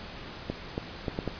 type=clicks; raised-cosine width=2 ms; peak=-16 dBFS; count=5; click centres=0.5 / 0.779 / 1.082 / 1.189 / 1.277 s; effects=pink hiss -42 dBFS RMS until 1.39 s + resampled to 11025 Hz